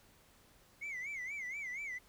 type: tone with vibrato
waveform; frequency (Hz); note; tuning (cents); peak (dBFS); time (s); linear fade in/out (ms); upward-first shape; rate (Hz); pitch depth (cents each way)
sine; 2141; C7; +39; -37; 0.81-1.99; 20; sine; 4.2; 150
effects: tanh soft clip ceiling -38 dBFS + pink hiss -65 dBFS RMS until 2.08 s